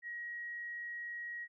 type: tone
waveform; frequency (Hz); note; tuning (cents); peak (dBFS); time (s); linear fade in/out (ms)
sine; 1898; A#6; +31; -40; 0.02-1.48; 50
effects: none